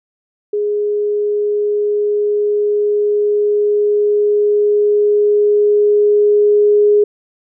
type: tone with level ramp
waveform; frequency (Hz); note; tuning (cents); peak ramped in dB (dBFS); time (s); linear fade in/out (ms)
sine; 415.3; G#4; 0; -14 to -7; 0.53-7.04; 5
effects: none